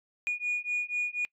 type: beating tone pair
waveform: sine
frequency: 2448 / 2452.1 Hz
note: D#7 / D#7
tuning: -29 / -26 cents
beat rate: 4.1 Hz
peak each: -30 dBFS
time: 0.27-1.25 s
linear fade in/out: 0 ms
effects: noise-tail reverb RT60 0.1 s tail -26 dB re dry + tanh soft clip ceiling -24 dBFS